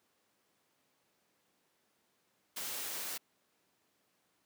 white noise, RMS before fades -40 dBFS, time 2.56-3.18 s, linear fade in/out 10 ms, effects pink hiss -75 dBFS RMS until 4.45 s + high-pass 200 Hz 12 dB/octave

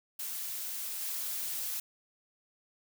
blue noise with level steps, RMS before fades -38 / -36 dBFS, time 0.19-1.8 s, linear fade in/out 5 ms, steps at 1.01 s, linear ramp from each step 2 ms, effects none

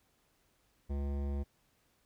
sine tone with hard clipping, 70.4 Hz, C#2, 27 cents sharp, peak -35 dBFS, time 0.89-1.44 s, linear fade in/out 20 ms, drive 16 dB, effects pink hiss -73 dBFS RMS until 2.05 s

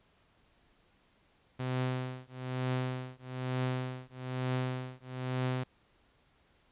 sawtooth tone with tremolo, 128 Hz, C3, 38 cents flat, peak -25 dBFS, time 1.59-5.64 s, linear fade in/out 10 ms, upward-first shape triangle, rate 1.1 Hz, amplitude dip 100%, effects pink hiss -68 dBFS RMS until 6.71 s + resampled to 8000 Hz

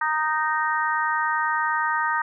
harmonic tone, 309.8 Hz, D#4, 7 cents flat, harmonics 3 / 4 / 5 / 6, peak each -25 / -26 / -27 / -28 dBFS, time 0.01-2.22 s, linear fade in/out 5 ms, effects none

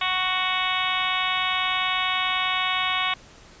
harmonic tone, 370.5 Hz, F#4, 2 cents sharp, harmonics 2 / 3 / 4 / 5 / 6 / 7 / 8 / 9 / 10, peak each -32 / -27 / -34 / -34 / -28 / -32 / -31 / -32 / -31 dBFS, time 0.01-3.14 s, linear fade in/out 5 ms, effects pink hiss -49 dBFS RMS until 3.6 s + resampled to 16000 Hz

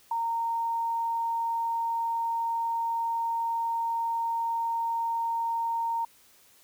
sine tone with ADSR envelope, 922 Hz, A#5, 19 cents flat, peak -23 dBFS, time 0.11-6.05 s, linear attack 6 ms, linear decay 4 ms, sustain -3 dB, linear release 5 ms, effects white hiss -59 dBFS RMS until 6.63 s

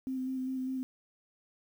sine tone with vibrato, 260 Hz, C4, 11 cents flat, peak -32 dBFS, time 0.07-0.83 s, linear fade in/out 0 ms, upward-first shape square, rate 5 Hz, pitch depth 15 cents each way, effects 10-bit

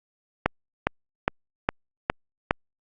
click train, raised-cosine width 0.5 ms, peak -4 dBFS, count 6, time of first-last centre 0.46-2.509 s, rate 2.44 Hz, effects Opus 48 kbps

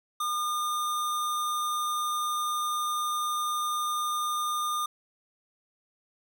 square tone, 1212 Hz, D#6, 46 cents flat, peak -28 dBFS, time 0.2-4.86 s, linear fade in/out 5 ms, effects none

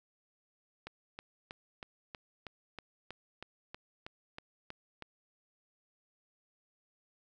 click train, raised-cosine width 0.3 ms, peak -27 dBFS, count 14, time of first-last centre 0.87-5.023 s, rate 3.13 Hz, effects none

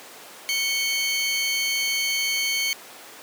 25% pulse tone pair together, 2217 / 3108 Hz, C#7 / G7, 0 / -16 cents, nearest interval tritone, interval 584 cents, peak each -20 / -24 dBFS, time 0.49-2.73 s, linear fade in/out 0 ms, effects pink hiss -42 dBFS RMS until 3.22 s + high-pass 400 Hz 12 dB/octave

